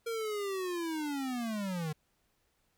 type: linear sweep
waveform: square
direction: down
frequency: 466.2 to 149.1 Hz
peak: -34 dBFS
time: 0.06-1.93 s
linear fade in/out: 10 ms
effects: pink hiss -75 dBFS RMS until 2.77 s